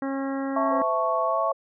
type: harmonic tone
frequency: 271.9 Hz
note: C#4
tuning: 33 cents flat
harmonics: 1 / 2 / 3 / 4 / 5 / 6 / 7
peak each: -27 / -33 / -37 / -39 / -41 / -43 / -44 dBFS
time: 0.02-0.82 s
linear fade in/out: 2 ms
type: chord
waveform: sine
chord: A major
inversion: second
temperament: equal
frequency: 659.3 / 880 / 1108.7 Hz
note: E5 / A5 / C#6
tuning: 0 / 0 / 0 cents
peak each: -25 / -31 / -25 dBFS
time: 0.56-1.52 s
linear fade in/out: 5 ms
type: tone with pitch glide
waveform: sine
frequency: 513 to 546.7 Hz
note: C5 to C#5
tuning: -34 to -24 cents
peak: -30 dBFS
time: 0.71-1.53 s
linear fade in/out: 5 ms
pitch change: +110 cents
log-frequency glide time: 1.24-1.39 s
effects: none